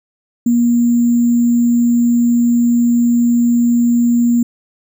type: tone with sample-and-hold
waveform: sine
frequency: 237.9 Hz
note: A#3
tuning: 35 cents sharp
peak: -9 dBFS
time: 0.46-4.43 s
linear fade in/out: 5 ms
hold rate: 7350 Hz
effects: none